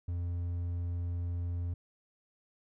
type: tone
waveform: triangle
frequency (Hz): 87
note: F2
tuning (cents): -6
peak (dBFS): -30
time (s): 0.08-1.74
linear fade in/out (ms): 5
effects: none